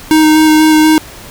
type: tone with vibrato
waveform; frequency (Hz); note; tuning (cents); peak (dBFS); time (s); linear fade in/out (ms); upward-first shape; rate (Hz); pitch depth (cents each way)
square; 311.1; D#4; 0; -5; 0.11-0.98; 0; square; 4.1; 10
effects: pink hiss -32 dBFS RMS until 1.3 s